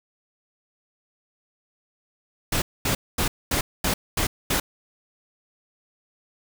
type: noise bursts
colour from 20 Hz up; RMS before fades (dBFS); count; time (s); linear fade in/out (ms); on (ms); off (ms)
pink; -23; 7; 2.52-4.6; 5; 100; 230
effects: none